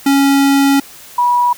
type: tone pair in turn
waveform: square / sine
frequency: 277.2 / 972.3 Hz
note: C#4 / B5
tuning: 0 / -27 cents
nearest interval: octave + minor seventh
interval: 2173 cents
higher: second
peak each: -9 dBFS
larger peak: neither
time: 0.06-0.8 / 1.18-1.53 s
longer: first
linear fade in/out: 5 ms
effects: white hiss -37 dBFS RMS until 1.57 s